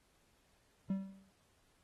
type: tone with exponential decay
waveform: triangle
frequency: 193.5 Hz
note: G3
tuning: 22 cents flat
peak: -28 dBFS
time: 0.9-1.31 s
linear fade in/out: 2 ms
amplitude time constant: 87 ms
effects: pink hiss -73 dBFS RMS until 1.83 s + AAC 32 kbps